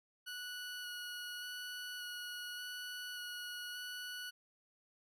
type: tone with vibrato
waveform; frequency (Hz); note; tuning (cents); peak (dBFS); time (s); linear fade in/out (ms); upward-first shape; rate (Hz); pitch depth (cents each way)
20% pulse; 1466; F#6; -16; -38; 0.26-4.31; 20; square; 0.86; 10
effects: none